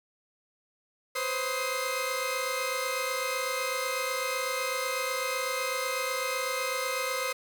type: tone cluster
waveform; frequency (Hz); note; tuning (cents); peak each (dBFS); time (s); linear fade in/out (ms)
sawtooth; 505 / 533 / 1261 / 2089; B4 / C5 / D#6 / C7; +39 / +32 / +23 / -3; -31; 1.15-7.33; 10
effects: 8-bit